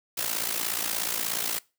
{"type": "noise with amplitude modulation", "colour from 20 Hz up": "white", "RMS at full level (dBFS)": -26, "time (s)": [0.17, 1.59], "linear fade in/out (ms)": 10, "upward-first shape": "sine", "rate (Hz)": 56.8, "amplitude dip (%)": 75, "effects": ["noise-tail reverb RT60 0.3 s tail -23 dB re dry", "high-pass 150 Hz 12 dB/octave"]}